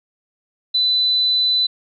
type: tone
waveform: sine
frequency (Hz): 4000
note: B7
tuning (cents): +21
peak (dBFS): -14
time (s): 0.74-1.67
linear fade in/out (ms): 10
effects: none

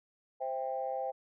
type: chord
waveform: sine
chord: C major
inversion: none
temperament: equal with one note detuned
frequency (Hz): 523.3 / 659.3 / 791.3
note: C5 / E5 / G5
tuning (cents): 0 / 0 / +16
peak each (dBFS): -36 / -39 / -36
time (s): 0.4-1.12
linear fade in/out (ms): 20
effects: tanh soft clip ceiling -23 dBFS

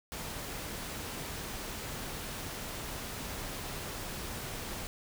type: noise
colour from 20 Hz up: pink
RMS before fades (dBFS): -40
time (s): 0.12-4.87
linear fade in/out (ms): 0
effects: none

